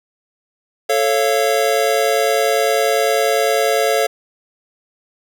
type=chord; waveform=square; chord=A augmented; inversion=none; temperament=just; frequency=440 / 550 / 687.5 Hz; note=A4 / C#5 / E#5; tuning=0 / -14 / -27 cents; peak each=-19 dBFS; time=0.89-4.07 s; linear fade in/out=10 ms; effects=none

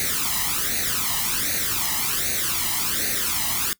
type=noise with flanger; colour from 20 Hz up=white; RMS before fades=-24 dBFS; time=0-3.73 s; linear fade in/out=0 ms; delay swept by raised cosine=0.47 to 1.01 ms; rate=1.3 Hz; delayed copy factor=+0.75; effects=noise-tail reverb RT60 0.1 s tail -21 dB re dry

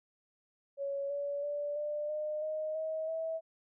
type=tone with pitch steps; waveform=sine; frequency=558 / 570.1 / 582.4 / 594.9 / 607.8 / 620.9 / 634.3 / 648 Hz; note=C#5 / C#5 / D5 / D5 / D#5 / D#5 / D#5 / E5; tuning=+11 / +48 / -15 / +22 / -41 / -4 / +33 / -30 cents; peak=-33 dBFS; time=0.77-3.41 s; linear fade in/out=50 ms; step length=330 ms; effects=none

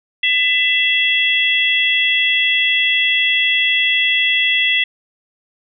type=harmonic tone; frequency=668 Hz; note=E5; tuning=23 cents sharp; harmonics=3 / 4 / 5; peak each=-17 / -17 / -17 dBFS; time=0.23-4.84 s; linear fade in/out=5 ms; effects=none

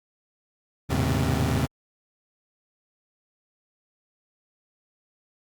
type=tone cluster; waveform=25% pulse; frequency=78.8 / 100.4 / 107.9 / 125.5 / 134.8 Hz; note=D#2 / G2 / A2 / B2 / C#3; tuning=+23 / +42 / -33 / +28 / -48 cents; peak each=-23 / -31 / -25 / -26 / -23 dBFS; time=0.89-1.67 s; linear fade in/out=20 ms; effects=Opus 48 kbps

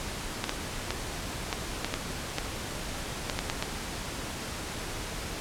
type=clicks; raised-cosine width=0.2 ms; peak=-11 dBFS; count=11; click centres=0.441 / 0.494 / 0.906 / 1.528 / 1.846 / 1.94 / 2.384 / 3.298 / 3.39 / 3.499 / 3.625 s; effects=pink hiss -36 dBFS RMS until 5.4 s + low-pass 10000 Hz 12 dB/octave

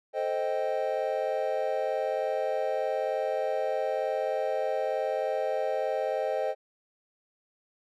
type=chord; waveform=triangle; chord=A half-diminished seventh; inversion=none; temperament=equal; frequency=440 / 523.3 / 622.3 / 784 Hz; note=A4 / C5 / Eb5 / G5; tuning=0 / 0 / 0 / 0 cents; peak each=-33 / -29 / -29 / -32 dBFS; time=0.13-6.55 s; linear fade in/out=50 ms; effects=none

